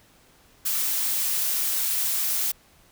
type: noise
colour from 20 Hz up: blue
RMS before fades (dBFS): -25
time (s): 0.65-2.52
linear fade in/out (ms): 10
effects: pink hiss -57 dBFS RMS until 2.91 s